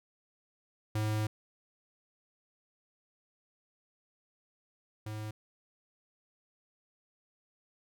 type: tone pair in turn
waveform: square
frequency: 107.5 / 107.5 Hz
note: A2 / A2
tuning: -40 / -40 cents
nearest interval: unison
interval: 0 cents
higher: neither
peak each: -30 / -38 dBFS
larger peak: first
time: 0.95-1.27 / 5.06-5.31 s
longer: first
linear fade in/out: 5 ms
effects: none